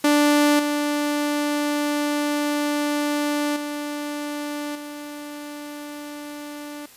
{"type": "tone with level steps", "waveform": "sawtooth", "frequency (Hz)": 293.7, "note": "D4", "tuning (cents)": 0, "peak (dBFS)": [-11, -17, -23, -29], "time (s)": [0.04, 6.86], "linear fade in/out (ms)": 5, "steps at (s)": [0.59, 3.56, 4.75], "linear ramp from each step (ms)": 5, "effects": ["white hiss -48 dBFS RMS until 6.96 s", "resampled to 32000 Hz"]}